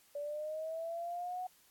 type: linear sweep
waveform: sine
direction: up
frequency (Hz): 574 to 740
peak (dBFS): -37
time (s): 0.15-1.47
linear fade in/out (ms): 5
effects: white hiss -66 dBFS RMS until 1.7 s + AAC 64 kbps